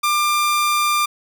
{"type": "tone", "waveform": "sawtooth", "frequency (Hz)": 1193, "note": "D6", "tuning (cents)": 27, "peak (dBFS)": -12, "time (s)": [0.03, 1.06], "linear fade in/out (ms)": 10, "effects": []}